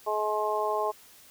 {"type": "harmonic tone", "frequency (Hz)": 212.4, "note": "G#3", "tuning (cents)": 39, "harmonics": [2, 3, 4, 5], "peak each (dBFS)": [-31, -31, -31, -31], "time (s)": [0.06, 0.92], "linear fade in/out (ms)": 20, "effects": ["white hiss -54 dBFS RMS until 1.3 s"]}